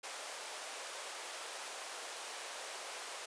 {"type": "high-pass noise", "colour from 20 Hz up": "pink", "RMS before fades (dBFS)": -45, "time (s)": [0.03, 3.26], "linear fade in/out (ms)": 10, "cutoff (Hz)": 500, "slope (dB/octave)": 24, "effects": ["resampled to 22050 Hz"]}